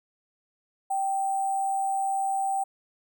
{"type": "tone with sample-and-hold", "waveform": "sine", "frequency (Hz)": 779, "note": "G5", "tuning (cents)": -11, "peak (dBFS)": -24, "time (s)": [0.9, 2.64], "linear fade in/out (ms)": 10, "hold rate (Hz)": 8820, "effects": []}